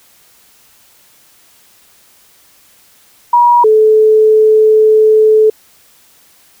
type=tone pair in turn; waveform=sine; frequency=960 / 433.7 Hz; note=B5 / A4; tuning=-49 / -25 cents; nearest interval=octave + major second; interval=1376 cents; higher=first; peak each=-4 dBFS; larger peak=neither; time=3.33-3.64 / 3.64-5.5 s; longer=second; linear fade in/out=5 ms; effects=white hiss -47 dBFS RMS until 6.6 s